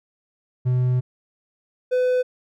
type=tone pair in turn; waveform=triangle; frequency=125.8 / 503.2 Hz; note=B2 / B4; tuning=+32 / +32 cents; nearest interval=2 octaves; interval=2400 cents; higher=second; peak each=-15 dBFS; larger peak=neither; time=0.65-1.01 / 1.91-2.23 s; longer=first; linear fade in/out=20 ms; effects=none